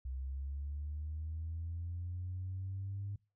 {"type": "linear sweep", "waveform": "sine", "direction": "up", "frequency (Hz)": [64.2, 101.1], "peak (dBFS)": -37, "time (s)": [0.05, 3.16], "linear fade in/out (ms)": 5, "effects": ["noise-tail reverb RT60 0.3 s tail -24 dB re dry", "tanh soft clip ceiling -33 dBFS"]}